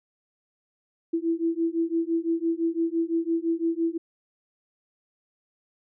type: beating tone pair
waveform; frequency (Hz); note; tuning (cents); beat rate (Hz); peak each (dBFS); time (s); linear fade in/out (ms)
sine; 328.7 / 334.6; E4 / E4; -5 / +26; 5.9; -26; 1.13-3.98; 10
effects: none